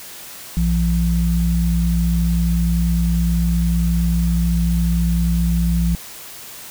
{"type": "tone pair together", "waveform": "sine", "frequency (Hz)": [60.4, 170.84], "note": ["B1", "F3"], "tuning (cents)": [-38, -38], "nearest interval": "octave + tritone", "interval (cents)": 1800, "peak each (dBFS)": -17, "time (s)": [0.57, 5.95], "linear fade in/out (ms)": 0, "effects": ["white hiss -36 dBFS RMS until 6.7 s"]}